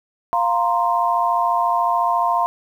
sine chord, F suspended fourth, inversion none, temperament equal, 698.5 / 932.3 / 1046.5 Hz, F5 / Bb5 / C6, 0 / 0 / 0 cents, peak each -20 dBFS, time 0.33-2.46 s, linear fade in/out 0 ms, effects 8-bit

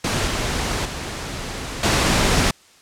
pink noise with level steps, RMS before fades -21 / -23 / -29 / -17 dBFS, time 0.04-2.51 s, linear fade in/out 5 ms, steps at 0.27 / 0.85 / 1.83 s, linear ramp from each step 5 ms, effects white hiss -51 dBFS RMS until 2.81 s + low-pass 8000 Hz 12 dB/octave

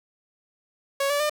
sawtooth tone with pitch steps, 554.4 / 576.9 / 600.4 Hz, C#5 / D5 / D5, 0 / -31 / +38 cents, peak -18 dBFS, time 1-1.297 s, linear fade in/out 5 ms, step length 99 ms, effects none

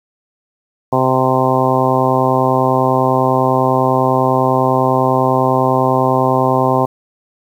harmonic tone, 130 Hz, C3, 11 cents flat, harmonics 1 / 2 / 3 / 4 / 5 / 6 / 7 / 8, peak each -19 / -19 / -19 / -19 / -19 / -19 / -19 / -19 dBFS, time 0.92-6.86 s, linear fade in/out 10 ms, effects 7-bit

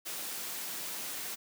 white high-pass noise, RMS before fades -39 dBFS, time 0.05-1.36 s, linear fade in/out 20 ms, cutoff 150 Hz, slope 24 dB/octave, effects none

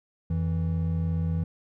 triangle tone pair together, 86.8 / 163.86 Hz, F2 / E3, -10 / -10 cents, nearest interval major seventh, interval 1100 cents, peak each -25 dBFS, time 0.3-1.44 s, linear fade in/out 5 ms, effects none

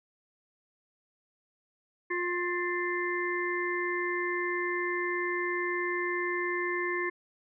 harmonic tone with a mistuned harmonic, 354.3 Hz, F4, 25 cents sharp, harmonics 1 / 3 / 5 / 6, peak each -32 / -36 / -34 / -35 dBFS, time 2.1-7.1 s, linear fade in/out 10 ms, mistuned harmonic 6, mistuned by -36 cents, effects none

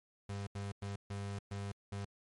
35% pulse tone bursts at uneven times, 100 Hz, G2, 35 cents sharp, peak -37 dBFS, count 6, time 0.29-0.47 / 0.55-0.72 / 0.82-0.96 / 1.1-1.39 / 1.51-1.72 / 1.92-2.05 s, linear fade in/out 5 ms, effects MP3 48 kbps

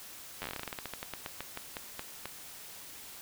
slowing click train, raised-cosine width 0.3 ms, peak -21 dBFS, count 24, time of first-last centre 0.42-2.256 s, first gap 10 ms, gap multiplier 1.16, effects white hiss -48 dBFS RMS until 3.21 s

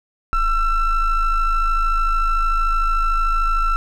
triangle ring-modulated tone, 659.3 Hz, E5, in tune, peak -10 dBFS, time 0.33-3.76 s, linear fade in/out 0 ms, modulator 686 Hz, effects none

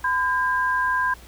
sine tone pair together, 1012 / 1608 Hz, B5 / G6, +42 / +44 cents, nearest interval minor sixth, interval 802 cents, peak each -22 / -22 dBFS, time 0.04-1.14 s, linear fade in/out 5 ms, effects added 60 Hz sine -45 dBFS peak until 1.27 s + pink hiss -48 dBFS RMS until 1.27 s

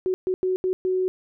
sine tone bursts at uneven times, 371.3 Hz, F#4, 6 cents sharp, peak -20 dBFS, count 5, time 0.06-0.14 / 0.27-0.34 / 0.43-0.56 / 0.64-0.73 / 0.85-1.08 s, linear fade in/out 0 ms, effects none

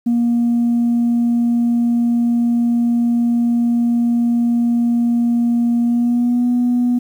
sine tone with pitch glide, 236.7 to 244.2 Hz, A#3 to B3, +27 to -19 cents, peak -11 dBFS, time 0.06-6.99 s, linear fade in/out 10 ms, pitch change +54 cents, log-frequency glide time 5.82-6.47 s, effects tanh soft clip ceiling -10 dBFS + 8-bit

